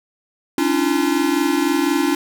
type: tone cluster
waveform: square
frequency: 276.7 / 300.6 / 342.6 Hz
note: C#4 / D4 / F4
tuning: -3 / +40 / -33 cents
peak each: -21 dBFS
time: 0.58-2.15 s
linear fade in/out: 2 ms
effects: none